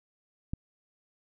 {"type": "click", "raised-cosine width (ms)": 5, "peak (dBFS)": -20, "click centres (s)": 0.535, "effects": []}